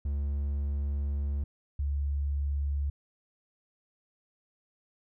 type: tone pair in turn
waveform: triangle / sine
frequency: 71 / 71 Hz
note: C#2 / C#2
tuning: +42 / +42 cents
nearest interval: unison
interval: 0 cents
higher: neither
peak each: -26 / -27 dBFS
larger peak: first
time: 0.05-1.44 / 1.79-2.9 s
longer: first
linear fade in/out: 5 ms
effects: none